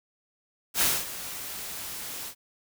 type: noise with ADSR envelope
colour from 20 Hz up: white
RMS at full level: -22 dBFS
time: 0.74-2.35 s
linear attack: 76 ms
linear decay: 230 ms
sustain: -15 dB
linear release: 83 ms
effects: none